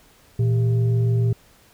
sine tone with frequency modulation, 116.54 Hz, A#2, in tune, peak -16 dBFS, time 0.39-1.33 s, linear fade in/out 5 ms, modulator 280 Hz, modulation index 0.43, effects pink hiss -54 dBFS RMS until 1.73 s

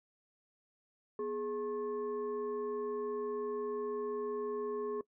sine tone with frequency modulation, 418.6 Hz, G#4, 14 cents sharp, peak -34 dBFS, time 1.19-5.01 s, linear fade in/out 2 ms, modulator 663 Hz, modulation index 0.55, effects noise-tail reverb RT60 0.1 s tail -20 dB re dry

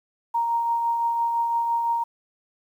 sine tone with tremolo, 932.3 Hz, A#5, in tune, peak -19 dBFS, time 0.34-2.04 s, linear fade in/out 10 ms, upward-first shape triangle, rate 5.9 Hz, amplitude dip 35%, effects 9-bit

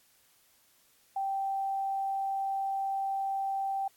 sine tone, 781 Hz, G5, 7 cents flat, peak -29 dBFS, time 1.16-3.88 s, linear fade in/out 5 ms, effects white hiss -65 dBFS RMS until 3.96 s + AAC 64 kbps

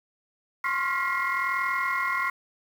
sine tone cluster, 1053 / 1094 / 1398 / 1933 / 2131 Hz, C6 / C#6 / F6 / B6 / C7, +11 / -23 / +1 / -38 / +31 cents, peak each -30 dBFS, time 0.64-2.3 s, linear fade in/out 5 ms, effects tanh soft clip ceiling -17 dBFS + 8-bit

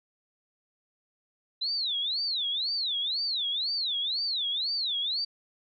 sine tone with vibrato, 3900 Hz, B7, 23 cents flat, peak -27 dBFS, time 1.61-5.25 s, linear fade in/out 10 ms, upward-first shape sine, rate 2 Hz, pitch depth 300 cents each way, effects none

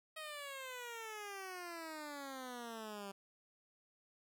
10% pulse exponential sweep, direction down, 634 to 195 Hz, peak -37 dBFS, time 0.16-3.12 s, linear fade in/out 10 ms, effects none

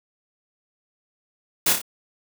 white noise with echo, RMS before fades -19 dBFS, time 1.66-1.73 s, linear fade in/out 5 ms, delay 29 ms, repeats 3, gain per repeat -5 dB, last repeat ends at 1.817 s, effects none

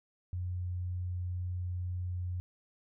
sine tone, 89.8 Hz, F2, 49 cents sharp, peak -33 dBFS, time 0.33-2.4 s, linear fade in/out 0 ms, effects none

